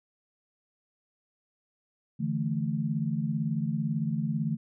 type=chord; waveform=sine; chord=D suspended second; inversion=none; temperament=equal; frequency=146.83 / 164.81 / 220 Hz; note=D3 / E3 / A3; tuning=0 / 0 / 0 cents; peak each=-31 dBFS; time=2.19-4.57 s; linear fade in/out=20 ms; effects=none

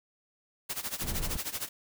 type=noise with tremolo; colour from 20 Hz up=white; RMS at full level=-33 dBFS; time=0.69-1.69 s; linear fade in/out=10 ms; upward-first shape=sine; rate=13 Hz; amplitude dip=85%
type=noise; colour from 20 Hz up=brown; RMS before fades=-34 dBFS; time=1.02-1.37 s; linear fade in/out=2 ms
effects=none

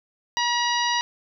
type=harmonic tone; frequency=959 Hz; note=A#5; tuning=49 cents sharp; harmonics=1 / 2 / 3 / 4 / 5 / 6; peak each=-24 / -27 / -29 / -30 / -31 / -32 dBFS; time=0.37-1.01 s; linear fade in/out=0 ms; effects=none

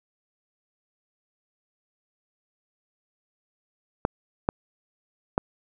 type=clicks; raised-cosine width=1 ms; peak=-7 dBFS; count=3; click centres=4.051 / 4.489 / 5.379 s; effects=none

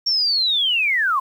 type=linear sweep; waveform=sine; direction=down; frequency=5550 to 1010 Hz; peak=-16 dBFS; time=0.06-1.2 s; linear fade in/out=10 ms; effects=8-bit

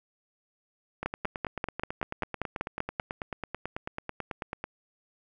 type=two click trains; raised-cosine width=0.5 ms; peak=-18 / -14 dBFS; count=34 / 11; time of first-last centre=1.03-4.641 / 1.06-2.998 s; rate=9.14 / 5.16 Hz; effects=none

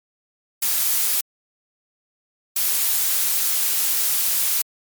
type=noise bursts at uneven times; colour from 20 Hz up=blue; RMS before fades=-20 dBFS; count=2; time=0.62-1.21 / 2.56-4.62 s; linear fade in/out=5 ms; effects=MP3 96 kbps

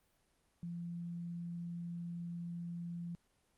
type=tone; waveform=sine; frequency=171.6 Hz; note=F3; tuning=30 cents flat; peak=-40 dBFS; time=0.63-3.15 s; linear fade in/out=0 ms; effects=pink hiss -75 dBFS RMS until 3.57 s + Opus 24 kbps

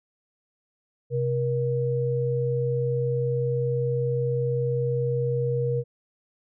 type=tone pair together; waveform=sine; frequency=130 / 475.2 Hz; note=C3 / A#4; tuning=-11 / +33 cents; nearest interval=octave + minor seventh; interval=2244 cents; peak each=-25 dBFS; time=1.1-5.84 s; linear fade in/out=50 ms; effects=none

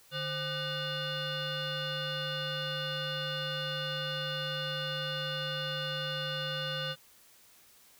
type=tone with frequency modulation; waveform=sine; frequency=1502 Hz; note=F#6; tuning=26 cents sharp; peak=-32 dBFS; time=0.11-6.96 s; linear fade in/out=50 ms; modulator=676 Hz; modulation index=3.7; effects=white hiss -60 dBFS RMS until 7.99 s

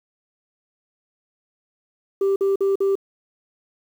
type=tone bursts; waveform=sine; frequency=392 Hz; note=G4; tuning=in tune; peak=-14 dBFS; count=4; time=2.21-2.954 s; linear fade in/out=5 ms; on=150 ms; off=48 ms; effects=tanh soft clip ceiling -15 dBFS + 8-bit

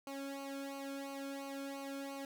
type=tone with flanger; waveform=sawtooth; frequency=275.7 Hz; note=C#4; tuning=9 cents flat; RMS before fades=-44 dBFS; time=0.07-2.25 s; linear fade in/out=2 ms; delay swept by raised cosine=0.56 to 1.07 ms; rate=2.9 Hz; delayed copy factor=-0.95; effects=none

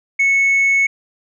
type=tone; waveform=sine; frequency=2204 Hz; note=C#7; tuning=11 cents flat; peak=-9 dBFS; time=0.19-0.87 s; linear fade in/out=10 ms; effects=tanh soft clip ceiling -10 dBFS

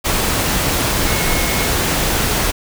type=tone in noise; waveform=sine; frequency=2175 Hz; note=C#7; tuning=33 cents flat; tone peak=-26 dBFS; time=1.06-1.68 s; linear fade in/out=20 ms; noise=pink; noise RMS=-17 dBFS; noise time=0.04-2.52 s; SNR=-12 dB; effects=none

